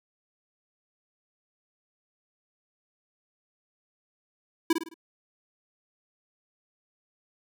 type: tone with echo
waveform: square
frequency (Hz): 328.9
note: E4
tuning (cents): -4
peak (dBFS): -19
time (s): 4.7-4.73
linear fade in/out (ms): 5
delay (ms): 53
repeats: 4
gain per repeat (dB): -7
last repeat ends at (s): 4.942
effects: none